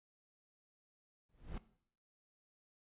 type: noise with exponential growth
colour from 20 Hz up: brown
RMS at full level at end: -38 dBFS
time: 1.29-1.58 s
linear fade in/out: 2 ms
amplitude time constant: 62 ms
effects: noise-tail reverb RT60 0.6 s tail -17 dB re dry + resampled to 8000 Hz